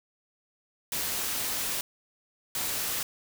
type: noise bursts at uneven times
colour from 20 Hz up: white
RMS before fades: -31 dBFS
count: 2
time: 0.92-1.81 / 2.55-3.03 s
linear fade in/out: 2 ms
effects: none